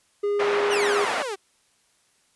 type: tone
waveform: triangle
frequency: 408.9 Hz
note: G#4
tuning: 27 cents flat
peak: -19 dBFS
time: 0.23-1.05 s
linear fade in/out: 10 ms
type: band-pass noise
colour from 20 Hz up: pink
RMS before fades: -27 dBFS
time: 0.39-1.23 s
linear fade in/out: 10 ms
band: 610 to 2100 Hz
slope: 12 dB/octave
type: exponential sweep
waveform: sawtooth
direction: down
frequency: 3137 to 370 Hz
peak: -24 dBFS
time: 0.7-1.36 s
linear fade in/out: 20 ms
effects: white hiss -64 dBFS RMS until 2.35 s + resampled to 24000 Hz